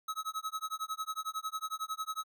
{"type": "tone with tremolo", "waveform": "square", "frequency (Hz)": 1283, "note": "E6", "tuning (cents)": -47, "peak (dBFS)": -33, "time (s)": [0.08, 2.24], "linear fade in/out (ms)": 5, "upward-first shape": "sine", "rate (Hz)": 11, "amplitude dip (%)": 100, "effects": []}